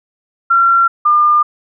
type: tone pair in turn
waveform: sine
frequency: 1367 / 1203.1 Hz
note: F6 / D6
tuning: -37 / +41 cents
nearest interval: major second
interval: 222 cents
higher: first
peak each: -7 dBFS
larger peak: neither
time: 0.5-0.88 / 1.05-1.43 s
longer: neither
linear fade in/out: 10 ms
effects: none